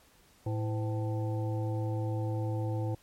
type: harmonic tone with a mistuned harmonic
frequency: 110 Hz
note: A2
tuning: in tune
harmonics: 1 / 3 / 5 / 7 / 8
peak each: -30 / -38 / -40 / -45 / -47 dBFS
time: 0.46-2.95 s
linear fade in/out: 5 ms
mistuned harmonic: 5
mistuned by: -120 cents
effects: pink hiss -62 dBFS RMS until 3.02 s + MP3 64 kbps